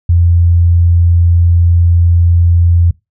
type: tone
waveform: sine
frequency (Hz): 85.8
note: F2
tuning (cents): -30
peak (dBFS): -5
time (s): 0.09-2.91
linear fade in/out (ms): 5
effects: noise-tail reverb RT60 0.2 s tail -22 dB re dry